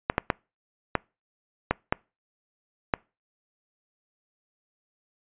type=clicks; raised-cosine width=0.5 ms; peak=-6 dBFS; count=7; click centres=0.099 / 0.181 / 0.302 / 0.953 / 1.71 / 1.925 / 2.938 s; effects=noise-tail reverb RT60 0.3 s tail -26 dB re dry + resampled to 8000 Hz

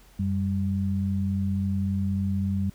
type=tone pair together; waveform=sine; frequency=92.5 / 196 Hz; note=F#2 / G3; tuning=0 / 0 cents; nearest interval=octave + minor second; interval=1300 cents; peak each=-26 dBFS; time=0.19-2.7 s; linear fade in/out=5 ms; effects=added 44 Hz sine -54 dBFS peak until 2.74 s + pink hiss -57 dBFS RMS until 2.74 s

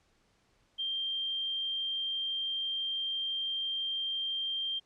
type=tone; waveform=sine; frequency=3173 Hz; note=G7; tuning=20 cents sharp; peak=-31 dBFS; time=0.78-4.8 s; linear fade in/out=20 ms; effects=pink hiss -70 dBFS RMS until 4.85 s + low-pass 7000 Hz 12 dB/octave

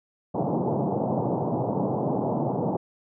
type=band-pass noise; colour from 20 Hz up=pink; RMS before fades=-26 dBFS; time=0.34-2.77 s; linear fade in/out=10 ms; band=120 to 900 Hz; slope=48 dB/octave; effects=none

